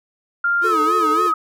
sine tone with pitch glide, 1396.9 to 1266.2 Hz, F6 to D#6, 0 to +30 cents, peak -15 dBFS, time 0.44-1.34 s, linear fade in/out 5 ms, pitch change -170 cents, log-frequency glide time 0.65-0.74 s
square tone with vibrato, 331.3 Hz, E4, 9 cents sharp, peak -23 dBFS, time 0.61-1.33 s, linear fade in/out 50 ms, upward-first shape sine, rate 3.6 Hz, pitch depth 160 cents each way
triangle tone with tremolo, 438.4 Hz, A4, 6 cents flat, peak -19 dBFS, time 0.64-1.27 s, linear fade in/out 5 ms, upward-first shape sine, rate 13 Hz, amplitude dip 55%
effects none

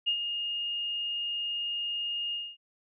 sine tone with ADSR envelope, 2841 Hz, F7, 29 cents sharp, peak -23 dBFS, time 0.06-2.57 s, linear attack 21 ms, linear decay 82 ms, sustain -7 dB, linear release 240 ms, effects none

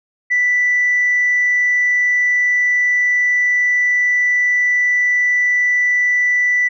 sine tone, 1975.5 Hz, B6, in tune, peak -11 dBFS, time 0.3-6.69 s, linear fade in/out 20 ms, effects tanh soft clip ceiling -8 dBFS

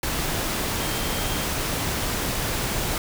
sine tone in noise, 3182 Hz, G7, 25 cents sharp, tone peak -37 dBFS, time 0.8-1.45 s, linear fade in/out 2 ms, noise pink, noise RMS -26 dBFS, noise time 0.03-2.98 s, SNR -14 dB, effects none

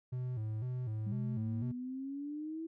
triangle tone with vibrato, 117 Hz, A#2, 7 cents sharp, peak -33 dBFS, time 0.12-1.72 s, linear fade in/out 10 ms, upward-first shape square, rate 2 Hz, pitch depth 130 cents each way
sine exponential sweep, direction up, 197.6 to 329.6 Hz, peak -38 dBFS, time 1.06-2.67 s, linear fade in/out 10 ms
effects none

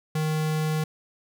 square tone, 155.56 Hz, D#3, in tune, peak -24 dBFS, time 0.15-0.84 s, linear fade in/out 5 ms, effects none

